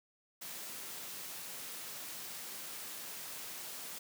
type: high-pass noise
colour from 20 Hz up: white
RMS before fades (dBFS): -45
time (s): 0.41-3.99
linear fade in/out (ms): 10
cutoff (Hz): 120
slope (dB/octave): 24
effects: none